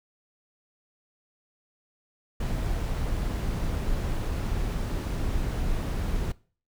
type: noise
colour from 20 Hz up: brown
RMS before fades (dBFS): -28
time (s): 2.4-6.32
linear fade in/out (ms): 5
effects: noise-tail reverb RT60 0.4 s tail -21 dB re dry